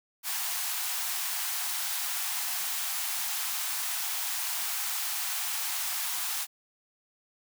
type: high-pass noise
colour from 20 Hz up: white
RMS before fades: -32 dBFS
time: 0.23-6.47 s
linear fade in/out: 50 ms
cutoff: 690 Hz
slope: 96 dB/octave
effects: none